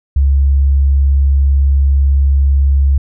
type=tone; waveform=sine; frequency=69 Hz; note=C#2; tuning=7 cents flat; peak=-7 dBFS; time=0.16-2.98 s; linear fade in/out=5 ms; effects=none